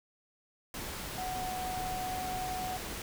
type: tone in noise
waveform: sine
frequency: 740 Hz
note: F#5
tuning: in tune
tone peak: -35 dBFS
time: 1.18-2.77 s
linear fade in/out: 2 ms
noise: pink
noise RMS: -40 dBFS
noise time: 0.74-3.02 s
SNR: +2 dB
effects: none